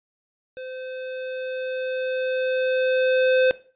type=tone with level ramp; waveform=square; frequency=515 Hz; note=C5; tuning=28 cents flat; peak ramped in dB=-34 to -16 dBFS; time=0.57-3.51 s; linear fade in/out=0 ms; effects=noise-tail reverb RT60 0.4 s tail -18 dB re dry + resampled to 8000 Hz